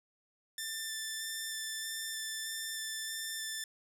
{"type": "tone with vibrato", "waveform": "10% pulse", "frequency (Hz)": 1774, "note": "A6", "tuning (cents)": 14, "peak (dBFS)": -28, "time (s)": [0.58, 3.64], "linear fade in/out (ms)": 2, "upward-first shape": "square", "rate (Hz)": 1.6, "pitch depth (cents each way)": 8, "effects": []}